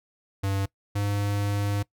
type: tone pair in turn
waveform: square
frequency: 98 / 101.7 Hz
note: G2 / G#2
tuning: 0 / -36 cents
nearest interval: minor second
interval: 64 cents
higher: second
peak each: -25 dBFS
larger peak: neither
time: 0.43-0.66 / 0.95-1.83 s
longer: second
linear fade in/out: 10 ms
effects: noise-tail reverb RT60 0.1 s tail -21 dB re dry